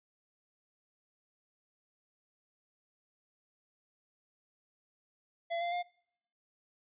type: tone with pitch steps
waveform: square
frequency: 679 / 692.9 / 707 Hz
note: F5 / F5 / F5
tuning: -49 / -14 / +21 cents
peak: -33 dBFS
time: 5.5-5.83 s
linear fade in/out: 20 ms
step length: 110 ms
effects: noise-tail reverb RT60 0.7 s tail -25 dB re dry + resampled to 8000 Hz